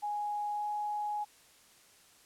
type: tone with pitch glide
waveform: sine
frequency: 830.6 to 835.4 Hz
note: G#5 to G#5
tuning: 0 to +10 cents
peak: -32 dBFS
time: 0.02-1.25 s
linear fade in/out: 20 ms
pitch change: +10 cents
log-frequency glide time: 0.53-0.64 s
effects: white hiss -61 dBFS RMS until 2.25 s + low-pass 11000 Hz 12 dB/octave